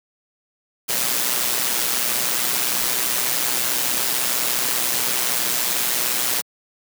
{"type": "noise with amplitude modulation", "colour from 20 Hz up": "white", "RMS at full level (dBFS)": -19, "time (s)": [0.88, 6.42], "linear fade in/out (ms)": 20, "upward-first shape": "sine", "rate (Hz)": 123, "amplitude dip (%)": 55, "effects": ["high-pass 150 Hz 12 dB/octave"]}